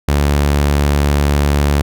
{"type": "tone", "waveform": "sawtooth", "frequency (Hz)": 72, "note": "D2", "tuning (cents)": -34, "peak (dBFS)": -7, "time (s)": [0.08, 1.82], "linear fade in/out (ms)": 5, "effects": []}